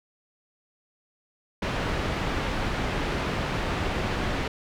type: low-pass noise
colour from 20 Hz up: pink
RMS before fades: -28 dBFS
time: 1.62-4.48 s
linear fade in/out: 5 ms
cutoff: 2900 Hz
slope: 12 dB/octave
effects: none